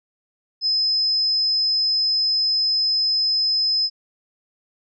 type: tone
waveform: sine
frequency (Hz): 5100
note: D#8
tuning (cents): +42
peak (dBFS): -17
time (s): 0.61-3.9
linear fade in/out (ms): 50
effects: none